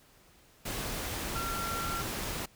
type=tone in noise; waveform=sine; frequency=1367 Hz; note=F6; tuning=37 cents flat; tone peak=-35 dBFS; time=1.35-2.02 s; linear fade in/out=10 ms; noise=pink; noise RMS=-36 dBFS; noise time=0.65-2.46 s; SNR=-2 dB; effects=pink hiss -61 dBFS RMS until 2.55 s